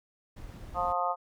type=noise; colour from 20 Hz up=brown; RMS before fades=-44 dBFS; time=0.36-0.93 s; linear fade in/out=10 ms
type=harmonic tone; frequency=177.2 Hz; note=F3; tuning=25 cents sharp; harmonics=3 / 4 / 5 / 6 / 7; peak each=-36 / -31 / -33 / -35 / -32 dBFS; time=0.74-1.16 s; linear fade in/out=50 ms
effects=none